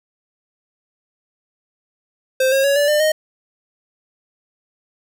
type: tone with pitch steps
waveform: square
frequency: 522 / 540.4 / 559.5 / 579.2 / 599.6 / 620.8 Hz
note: C5 / C#5 / C#5 / D5 / D5 / D#5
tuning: -4 / -44 / +16 / -24 / +36 / -4 cents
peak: -14 dBFS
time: 2.4-3.12 s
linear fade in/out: 5 ms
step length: 120 ms
effects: none